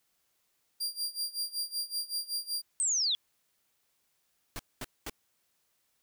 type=tone with tremolo; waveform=sawtooth; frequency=4766 Hz; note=D8; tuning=25 cents sharp; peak=-27 dBFS; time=0.8-2.62 s; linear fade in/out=10 ms; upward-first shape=sine; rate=5.3 Hz; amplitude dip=90%
type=linear sweep; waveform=sine; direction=down; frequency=8500 to 3288 Hz; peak=-26 dBFS; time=2.8-3.15 s; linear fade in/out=0 ms
type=noise bursts; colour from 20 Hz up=pink; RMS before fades=-38 dBFS; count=3; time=4.56-5.096 s; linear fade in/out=0 ms; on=32 ms; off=220 ms
effects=white hiss -75 dBFS RMS until 6.02 s